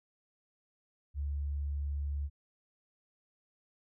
sine tone, 71.6 Hz, D2, 43 cents flat, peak -32 dBFS, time 1.14-2.3 s, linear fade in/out 50 ms, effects none

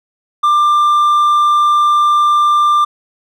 sine tone with hard clipping, 1189 Hz, D6, 21 cents sharp, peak -9 dBFS, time 0.43-2.85 s, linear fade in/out 10 ms, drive 3 dB, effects none

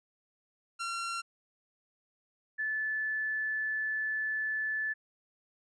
sawtooth / sine tone pair in turn, 1369 / 1739.8 Hz, F6 / A6, -35 / -20 cents, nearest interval major third, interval 415 cents, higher second, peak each -30 / -30 dBFS, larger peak neither, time 0.79-1.22 / 2.58-4.94 s, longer second, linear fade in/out 20 ms, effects resampled to 22050 Hz

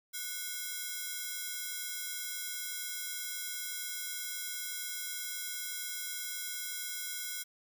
5% pulse ring-modulated tone, 1817 Hz, A#6, 45 cents flat, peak -23 dBFS, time 0.13-7.44 s, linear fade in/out 20 ms, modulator 337 Hz, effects none

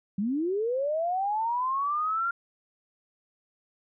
sine linear sweep, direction up, 186.7 to 1400 Hz, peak -25 dBFS, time 0.18-2.31 s, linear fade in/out 5 ms, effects none

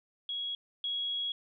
sine tone pair in turn, 3322 / 3322 Hz, G#7 / G#7, 0 / 0 cents, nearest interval unison, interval 0 cents, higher neither, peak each -33 / -31 dBFS, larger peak second, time 0.29-0.55 / 0.84-1.32 s, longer second, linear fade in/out 2 ms, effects none

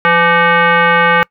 sine tone with frequency modulation, 174.61 Hz, F3, in tune, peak -7 dBFS, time 0.05-1.23 s, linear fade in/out 0 ms, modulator 680 Hz, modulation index 2.9, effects noise-tail reverb RT60 0.1 s tail -25 dB re dry

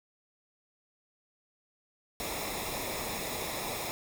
pink noise with comb filter, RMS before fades -36 dBFS, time 2.2-3.91 s, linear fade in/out 0 ms, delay 0.66 ms, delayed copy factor -0.65, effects none

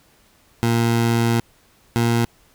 20% pulse tone pair in turn, 116.54 / 117.19 Hz, A#2 / A#2, 0 / +10 cents, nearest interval unison, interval 10 cents, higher second, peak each -11 dBFS, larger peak neither, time 0.63-1.4 / 1.96-2.25 s, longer first, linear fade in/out 0 ms, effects pink hiss -56 dBFS RMS until 2.54 s

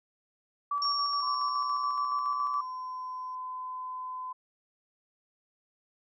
sine tone with tremolo, 1152 Hz, D6, 34 cents flat, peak -27 dBFS, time 0.71-2.61 s, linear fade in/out 5 ms, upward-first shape square, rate 7.1 Hz, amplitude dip 30%
sine tone with exponential decay, 5520 Hz, F8, 21 cents flat, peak -28 dBFS, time 0.82-3.35 s, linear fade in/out 1 ms, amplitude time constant 550 ms
sine tone with pitch glide, 1024 to 1017.5 Hz, C6 to C6, -38 to -49 cents, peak -35 dBFS, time 1.22-4.33 s, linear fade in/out 10 ms, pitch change -11 cents, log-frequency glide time 2.21-3.12 s
effects none

